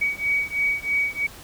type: beating tone pair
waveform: sine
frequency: 2260 / 2263.1 Hz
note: C#7 / C#7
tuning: +33 / +35 cents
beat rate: 3.1 Hz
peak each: -24 dBFS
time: 0.01-1.27 s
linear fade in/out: 10 ms
effects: pink hiss -43 dBFS RMS until 1.43 s